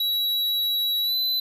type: tone with pitch glide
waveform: square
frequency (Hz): 3898 to 4017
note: B7 to B7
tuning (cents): -23 to +29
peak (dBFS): -22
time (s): 0-1.4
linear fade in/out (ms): 5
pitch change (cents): +52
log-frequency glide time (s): 1.03-1.15
effects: none